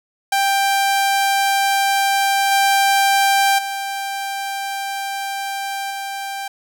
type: tone with level steps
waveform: sawtooth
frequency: 788 Hz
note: G5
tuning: 9 cents sharp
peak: -11 / -9 / -19 / -21 dBFS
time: 0.32-6.48 s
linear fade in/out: 5 ms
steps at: 2.51 / 3.58 / 5.9 s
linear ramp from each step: 10 ms
effects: none